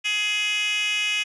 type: tone with high-pass filter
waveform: 10% pulse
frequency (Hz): 419.5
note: G#4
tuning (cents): +17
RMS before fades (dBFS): -24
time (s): 0.04-1.24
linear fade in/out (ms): 20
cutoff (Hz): 2700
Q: 5.8
effects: resampled to 22050 Hz